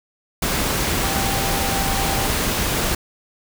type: tone in noise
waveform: sine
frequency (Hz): 784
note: G5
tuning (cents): 0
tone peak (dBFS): -27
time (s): 1.03-2.27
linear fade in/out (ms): 5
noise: pink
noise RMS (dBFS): -21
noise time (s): 0.42-2.95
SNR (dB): -9
effects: none